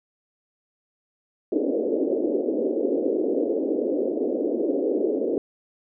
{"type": "band-pass noise", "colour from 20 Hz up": "pink", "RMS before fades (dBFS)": -24, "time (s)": [1.52, 5.38], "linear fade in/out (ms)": 2, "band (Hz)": [270, 540], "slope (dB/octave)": 48, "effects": []}